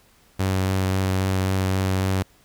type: tone with vibrato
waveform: sawtooth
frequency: 94.8 Hz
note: F#2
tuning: 43 cents sharp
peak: -16 dBFS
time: 0.39-2.23 s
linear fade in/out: 10 ms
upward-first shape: triangle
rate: 3.7 Hz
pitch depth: 14 cents each way
effects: pink hiss -57 dBFS RMS until 2.44 s